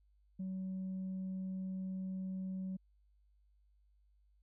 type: tone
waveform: sine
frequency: 188.2 Hz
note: F#3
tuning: 30 cents sharp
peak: -36 dBFS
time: 0.39-2.77 s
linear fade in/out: 10 ms
effects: tanh soft clip ceiling -36 dBFS + added 50 Hz sine -67 dBFS peak until 4.42 s